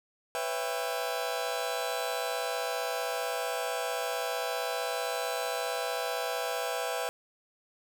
sawtooth chord, C# half-diminished seventh, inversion third, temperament just, 498.9 / 554.4 / 665.2 / 798.3 Hz, B4 / C#5 / E5 / G5, +17 / 0 / +16 / +31 cents, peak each -31 / -36 / -31 / -33 dBFS, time 0.35-7.09 s, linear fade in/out 0 ms, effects none

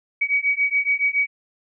sine beating tone pair, 2261 / 2268.1 Hz, C#7 / C#7, +34 / +39 cents, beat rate 7.1 Hz, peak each -21 dBFS, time 0.21-1.27 s, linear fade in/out 10 ms, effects none

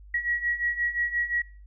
sine beating tone pair, 1912 / 1917.7 Hz, A#6 / A#6, +43 / +49 cents, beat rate 5.7 Hz, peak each -30 / -26 dBFS, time 0.14-1.42 s, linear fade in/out 5 ms, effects noise-tail reverb RT60 0.4 s tail -25 dB re dry + added 50 Hz sine -45 dBFS peak until 1.66 s

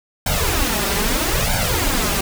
pink noise with flanger, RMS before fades -19 dBFS, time 0.26-2.21 s, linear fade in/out 5 ms, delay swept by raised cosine 1.3 to 5.1 ms, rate 0.78 Hz, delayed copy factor +0.85, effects none

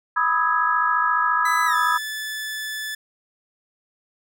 sine chord, E major seventh, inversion second, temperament equal with one note detuned, 987.8 / 1244.5 / 1298.9 / 1661.2 Hz, B5 / D#6 / E6 / G#6, 0 / 0 / -26 / 0 cents, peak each -23 dBFS, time 0.16-1.98 s, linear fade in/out 10 ms
sawtooth tone with pitch glide, 1998 to 1739.4 Hz, B6 to A6, +20 to -20 cents, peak -24 dBFS, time 1.45-2.95 s, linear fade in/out 5 ms, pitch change -240 cents, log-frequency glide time 1.66-1.76 s
effects none

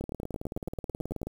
two click trains, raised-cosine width 2 ms, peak -22 / -21 dBFS, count 24 / 12, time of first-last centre 0.04-1.27 / 0.01-1.231 s, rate 18.7 / 9.01 Hz, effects 8-bit

